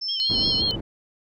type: tone with tremolo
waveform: sine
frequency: 5300 Hz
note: E8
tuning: 9 cents sharp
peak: -25 dBFS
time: 0.01-0.62 s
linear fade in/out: 10 ms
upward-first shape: sine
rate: 2.8 Hz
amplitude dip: 75%
type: tone with vibrato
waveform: sine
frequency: 3136 Hz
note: G7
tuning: in tune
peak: -27 dBFS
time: 0.08-0.76 s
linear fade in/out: 10 ms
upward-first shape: sine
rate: 5.7 Hz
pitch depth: 81 cents each way
type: tone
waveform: sine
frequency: 4241 Hz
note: C8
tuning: 23 cents sharp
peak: -21 dBFS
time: 0.2-0.71 s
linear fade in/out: 0 ms
type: low-pass noise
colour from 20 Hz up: white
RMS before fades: -31 dBFS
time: 0.29-0.81 s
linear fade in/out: 10 ms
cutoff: 310 Hz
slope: 12 dB/octave
effects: none